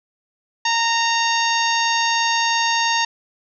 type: harmonic tone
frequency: 923 Hz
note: A#5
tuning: 17 cents flat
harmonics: 1 / 2 / 3 / 4 / 5 / 6 / 7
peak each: -20 / -23 / -25 / -26 / -27 / -28 / -28 dBFS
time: 0.65-3.05 s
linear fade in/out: 5 ms
effects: none